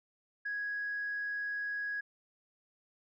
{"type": "tone", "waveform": "sine", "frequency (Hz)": 1661.2, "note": "G#6", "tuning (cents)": 0, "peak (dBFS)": -33, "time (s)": [0.45, 2.01], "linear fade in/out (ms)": 10, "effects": ["tanh soft clip ceiling -29 dBFS"]}